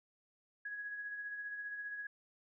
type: tone with tremolo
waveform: sine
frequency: 1667 Hz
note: G#6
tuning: 6 cents sharp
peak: -39 dBFS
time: 0.65-2.07 s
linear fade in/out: 5 ms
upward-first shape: sine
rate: 15 Hz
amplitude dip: 40%
effects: none